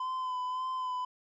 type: tone with vibrato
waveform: triangle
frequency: 1017 Hz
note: C6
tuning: 50 cents flat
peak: -30 dBFS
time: 0-1.05 s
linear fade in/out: 5 ms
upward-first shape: sine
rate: 1.8 Hz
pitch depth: 26 cents each way
effects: resampled to 16000 Hz